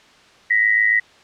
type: tone pair together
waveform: sine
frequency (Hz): 1881 / 1988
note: A#6 / B6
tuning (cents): +15 / +11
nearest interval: minor second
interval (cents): 96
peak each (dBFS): -16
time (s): 0.5-1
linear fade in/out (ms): 10
effects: white hiss -49 dBFS RMS until 1.23 s + low-pass 4000 Hz 12 dB/octave